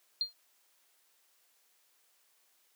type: tone with exponential decay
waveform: sine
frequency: 4200 Hz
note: C8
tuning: 6 cents sharp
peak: -25 dBFS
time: 0.21-0.33 s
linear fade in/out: 1 ms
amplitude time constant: 26 ms
effects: white hiss -70 dBFS RMS until 2.75 s + high-pass 400 Hz 12 dB/octave